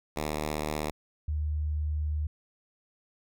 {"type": "tone pair in turn", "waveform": ["5% pulse", "sine"], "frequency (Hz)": [76, 75.72], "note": ["D#2", "D#2"], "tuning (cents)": [-40, -47], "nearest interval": "unison", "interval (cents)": 7, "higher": "first", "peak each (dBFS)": [-19, -27], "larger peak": "first", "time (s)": [[0.16, 0.91], [1.28, 2.27]], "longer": "second", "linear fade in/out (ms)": 5, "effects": []}